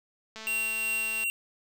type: click train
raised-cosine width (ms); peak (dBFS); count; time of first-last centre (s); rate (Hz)
0.2; -25; 194; 0.36-1.237; 220
type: tone with tremolo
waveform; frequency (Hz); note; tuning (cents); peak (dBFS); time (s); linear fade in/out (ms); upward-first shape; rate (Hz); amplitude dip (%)
square; 2749; F7; -28; -27; 0.47-1.3; 0; triangle; 2.7; 30
effects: none